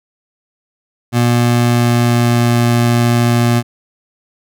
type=tone with pitch glide; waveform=25% pulse; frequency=120 to 119.1 Hz; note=B2 to A#2; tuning=-49 to +38 cents; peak=-6 dBFS; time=1.12-3.63 s; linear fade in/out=50 ms; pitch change=-13 cents; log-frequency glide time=1.72-2.67 s; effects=none